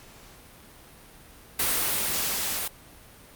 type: noise with level ramp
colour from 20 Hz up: white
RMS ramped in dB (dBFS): -24 to -30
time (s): 1.59-2.68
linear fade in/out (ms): 5
effects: pink hiss -50 dBFS RMS until 3.35 s + Opus 48 kbps